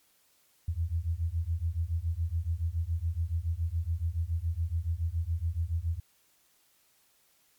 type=beating tone pair; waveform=sine; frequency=80 / 87.1 Hz; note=D#2 / F2; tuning=+49 / -4 cents; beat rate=7.1 Hz; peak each=-31 dBFS; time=0.68-6 s; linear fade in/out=5 ms; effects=white hiss -67 dBFS RMS until 7.58 s + MP3 96 kbps